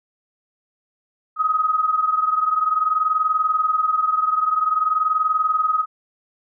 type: tone pair together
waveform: sine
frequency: 1257 / 1277.5 Hz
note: D#6 / D#6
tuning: +17 / +45 cents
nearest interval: unison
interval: 28 cents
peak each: -18 / -22 dBFS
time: 1.36-5.86 s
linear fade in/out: 50 ms
effects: none